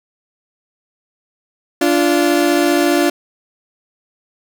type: tone pair together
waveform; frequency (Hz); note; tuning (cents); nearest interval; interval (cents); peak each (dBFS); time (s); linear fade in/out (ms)
30% pulse; 291 / 346; D4 / F4; -16 / -16; minor third; 300; -12; 1.81-3.1; 5
effects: none

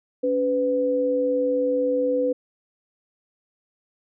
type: tone pair together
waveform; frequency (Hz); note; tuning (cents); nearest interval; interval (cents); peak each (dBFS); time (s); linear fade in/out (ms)
sine; 281.5 / 500.8; C#4 / B4; +27 / +24; minor seventh; 997; -26 / -20; 0.23-2.33; 10
effects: none

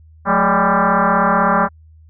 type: tone with frequency modulation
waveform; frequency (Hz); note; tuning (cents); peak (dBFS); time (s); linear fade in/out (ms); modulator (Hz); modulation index
sine; 180; F#3; -47; -11; 0.25-1.69; 50; 198; 6.9
effects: added 79 Hz sine -42 dBFS peak until 2.09 s

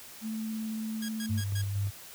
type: tone with vibrato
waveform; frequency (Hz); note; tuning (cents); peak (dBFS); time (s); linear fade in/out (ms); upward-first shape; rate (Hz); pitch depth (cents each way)
sine; 220; A3; 0; -32; 0.21-1.42; 50; triangle; 18; 13
type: tone bursts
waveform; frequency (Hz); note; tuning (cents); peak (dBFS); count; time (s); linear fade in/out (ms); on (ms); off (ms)
10% pulse; 1641; G#6; -21; -29; 4; 1.02-1.618; 5; 67; 110
type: tone with tremolo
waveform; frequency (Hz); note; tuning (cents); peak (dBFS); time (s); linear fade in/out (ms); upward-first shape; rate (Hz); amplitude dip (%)
sine; 100.1; G2; +37; -27; 1.29-1.91; 20; square; 4.3; 30
effects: white hiss -48 dBFS RMS until 2.14 s

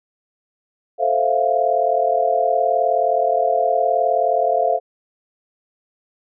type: chord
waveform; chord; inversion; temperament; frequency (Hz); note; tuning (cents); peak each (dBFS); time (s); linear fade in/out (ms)
sine; F major seventh; first; equal; 440 / 523.3 / 659.3 / 698.5; A4 / C5 / E5 / F5; 0 / 0 / 0 / 0; -24 / -22 / -20 / -18; 0.98-4.8; 50
effects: none

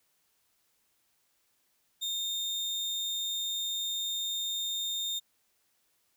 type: tone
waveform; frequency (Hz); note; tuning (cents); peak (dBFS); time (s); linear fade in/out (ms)
35% pulse; 3648; A#7; -38; -29; 2.01-5.2; 20
effects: white hiss -73 dBFS RMS until 6.16 s

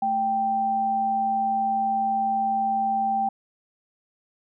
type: tone pair together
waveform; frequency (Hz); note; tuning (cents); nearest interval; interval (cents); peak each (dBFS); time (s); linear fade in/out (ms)
sine; 220 / 784; A3 / G5; 0 / 0; octave + minor seventh; 2200; -33 / -21; 0.02-3.29; 5
effects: none

